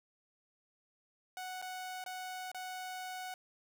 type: tone with dropouts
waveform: sawtooth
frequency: 740 Hz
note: F#5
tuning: in tune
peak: -37 dBFS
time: 1.37-3.34 s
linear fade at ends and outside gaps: 1 ms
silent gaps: 1.616-1.624 / 2.04-2.062 / 2.516-2.546 s
effects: none